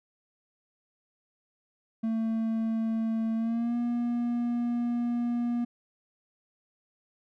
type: tone with pitch glide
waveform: triangle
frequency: 224.2 to 238.9 Hz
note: A3 to A#3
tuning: +33 to +43 cents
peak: -24 dBFS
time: 2.03-5.65 s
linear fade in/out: 10 ms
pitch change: +110 cents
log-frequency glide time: 3.36-3.76 s
effects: none